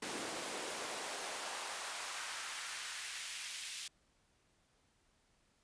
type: noise with high-pass filter sweep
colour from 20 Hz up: pink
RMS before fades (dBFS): -43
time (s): 0.02-3.88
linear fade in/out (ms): 5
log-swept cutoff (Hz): 280 to 3100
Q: 1.1
effects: pink hiss -74 dBFS RMS until 5.63 s + resampled to 22050 Hz